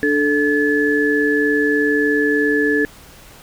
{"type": "tone cluster", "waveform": "sine", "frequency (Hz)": [293.3, 436.5, 1722], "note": ["D4", "A4", "A6"], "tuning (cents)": [-2, -14, -38], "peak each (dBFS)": -18, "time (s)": [0.03, 2.85], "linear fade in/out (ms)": 0, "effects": ["pink hiss -43 dBFS RMS until 3.42 s"]}